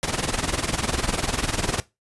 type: noise with tremolo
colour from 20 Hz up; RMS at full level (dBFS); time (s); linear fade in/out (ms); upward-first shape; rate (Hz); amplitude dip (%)
pink; -21; 0.03-1.8; 0; triangle; 20; 90
effects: noise-tail reverb RT60 0.2 s tail -18 dB re dry + resampled to 24000 Hz